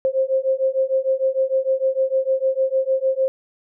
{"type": "beating tone pair", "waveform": "sine", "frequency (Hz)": [526, 532.6], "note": ["C5", "C5"], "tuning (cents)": [9, 31], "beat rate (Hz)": 6.6, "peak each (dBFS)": -20, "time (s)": [0.05, 3.28], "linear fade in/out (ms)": 0, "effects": []}